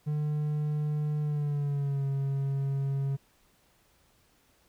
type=tone with pitch glide; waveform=triangle; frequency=150 to 137.55 Hz; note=D3 to C#3; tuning=+37 to -13 cents; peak=-25 dBFS; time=0.06-3.17 s; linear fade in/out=20 ms; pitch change=-150 cents; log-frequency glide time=1.22-2.06 s; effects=pink hiss -66 dBFS RMS until 4.68 s